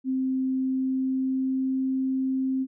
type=tone with pitch glide; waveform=sine; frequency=261.6 to 263.3 Hz; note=C4 to C4; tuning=0 to +11 cents; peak=-23 dBFS; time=0.04-2.67 s; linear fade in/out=50 ms; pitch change=+11 cents; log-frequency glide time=0.52-1.82 s; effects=none